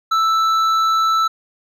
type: tone with hard clipping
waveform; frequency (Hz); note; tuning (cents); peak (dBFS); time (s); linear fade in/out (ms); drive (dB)
sine; 1320; E6; +2; -15; 0.11-1.28; 10; 7
effects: none